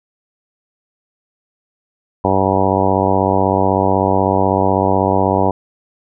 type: harmonic tone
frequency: 96.1 Hz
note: G2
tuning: 34 cents flat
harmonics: 1 / 2 / 3 / 4 / 5 / 6 / 7 / 8 / 9 / 10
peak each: -21 / -21 / -21 / -21 / -21 / -21 / -21 / -21 / -21 / -21 dBFS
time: 2.24-5.51 s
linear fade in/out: 5 ms
effects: none